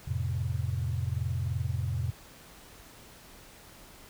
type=chord; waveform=sine; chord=F major; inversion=none; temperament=equal; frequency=87.31 / 110 / 130.81 Hz; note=F2 / A2 / C3; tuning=0 / 0 / 0 cents; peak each=-32 / -33 / -33 dBFS; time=0.07-2.11 s; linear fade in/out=10 ms; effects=pink hiss -52 dBFS RMS until 4.09 s